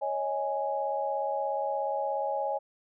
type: chord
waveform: sine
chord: C# suspended second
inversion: none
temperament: equal with one note detuned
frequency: 554.4 / 631.3 / 830.6 Hz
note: C#5 / D#5 / G#5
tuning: 0 / +25 / 0 cents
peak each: -32 / -34 / -31 dBFS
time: 0.01-2.59 s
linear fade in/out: 20 ms
effects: none